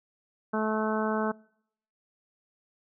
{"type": "harmonic tone", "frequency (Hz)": 216.9, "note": "A3", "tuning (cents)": -25, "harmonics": [1, 2, 3, 4, 5, 6, 7], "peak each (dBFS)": [-29, -32, -34, -35, -36, -37, -37], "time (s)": [0.53, 1.32], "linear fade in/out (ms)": 10, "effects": ["noise-tail reverb RT60 0.7 s tail -25 dB re dry"]}